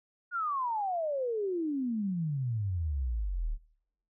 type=exponential sweep; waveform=sine; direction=down; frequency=1463 to 34.65 Hz; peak=-29 dBFS; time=0.31-3.58 s; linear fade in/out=50 ms; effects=noise-tail reverb RT60 0.9 s tail -23 dB re dry